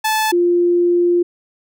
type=tone pair in turn; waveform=sawtooth / sine; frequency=870 / 349.5 Hz; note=A5 / F4; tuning=-20 / +1 cents; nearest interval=octave + major third; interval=1579 cents; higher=first; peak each=-11 dBFS; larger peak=neither; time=0.04-0.32 / 0.32-1.23 s; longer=second; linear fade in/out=10 ms; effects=none